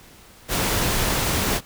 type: noise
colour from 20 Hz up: pink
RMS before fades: -22 dBFS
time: 0.48-1.61 s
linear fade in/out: 50 ms
effects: pink hiss -48 dBFS RMS until 1.65 s